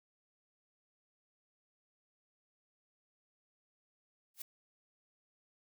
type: noise with exponential growth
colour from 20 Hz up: blue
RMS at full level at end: -38 dBFS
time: 4.34-4.42 s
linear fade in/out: 5 ms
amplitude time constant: 16 ms
effects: none